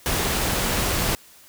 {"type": "noise", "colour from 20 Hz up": "pink", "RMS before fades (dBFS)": -23, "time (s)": [0.06, 1.15], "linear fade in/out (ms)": 0, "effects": ["white hiss -50 dBFS RMS until 1.48 s"]}